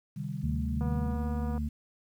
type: chord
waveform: sine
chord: C minor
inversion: none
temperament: equal with one note detuned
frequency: 130.81 / 151.75 / 196 Hz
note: C3 / Eb3 / G3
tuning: 0 / -43 / 0 cents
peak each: -38 / -36 / -38 dBFS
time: 0.16-1.16 s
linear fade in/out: 10 ms
type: harmonic tone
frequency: 74.8 Hz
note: D2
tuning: 32 cents sharp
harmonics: 1 / 2 / 3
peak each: -31 / -39 / -34 dBFS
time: 0.43-1.69 s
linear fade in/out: 10 ms
type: click train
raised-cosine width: 1 ms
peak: -29 dBFS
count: 187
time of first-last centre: 0.81-1.579 s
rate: 242 Hz
effects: 10-bit